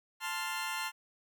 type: chord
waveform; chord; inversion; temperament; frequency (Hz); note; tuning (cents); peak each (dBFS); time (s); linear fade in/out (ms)
20% pulse; F major; first; equal; 880 / 1046.5 / 1396.9; A5 / C6 / F6; 0 / 0 / 0; -34; 0.2-0.92; 50
effects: none